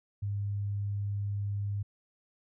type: tone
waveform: sine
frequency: 101.3 Hz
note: G#2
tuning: 43 cents flat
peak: -30 dBFS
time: 0.22-1.83 s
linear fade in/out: 10 ms
effects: none